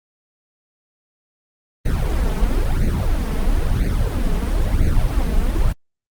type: noise with flanger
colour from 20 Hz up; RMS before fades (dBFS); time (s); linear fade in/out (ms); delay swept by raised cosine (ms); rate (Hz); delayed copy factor
brown; -17; 1.85-5.73; 10; 0.46 to 4.66; 1; +0.8
effects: Opus 32 kbps